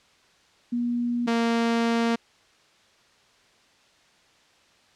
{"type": "tone pair in turn", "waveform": ["sine", "sawtooth"], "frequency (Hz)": [240, 231.7], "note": ["B3", "A#3"], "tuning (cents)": [-49, -10], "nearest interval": "minor second", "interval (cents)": 61, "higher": "first", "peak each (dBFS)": [-23, -17], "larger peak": "second", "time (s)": [[0.72, 1.27], [1.27, 2.16]], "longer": "second", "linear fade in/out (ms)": 10, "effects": ["white hiss -59 dBFS RMS until 4.95 s", "low-pass 5000 Hz 12 dB/octave"]}